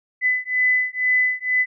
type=beating tone pair; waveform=sine; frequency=2005 / 2007.1 Hz; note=B6 / B6; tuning=+26 / +27 cents; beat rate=2.1 Hz; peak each=-20 dBFS; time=0.21-1.66 s; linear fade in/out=50 ms; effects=none